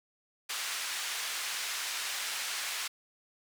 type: band-pass noise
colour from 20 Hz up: pink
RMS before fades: -36 dBFS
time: 0.49-2.88 s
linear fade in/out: 10 ms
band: 1600 to 10000 Hz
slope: 12 dB/octave
effects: none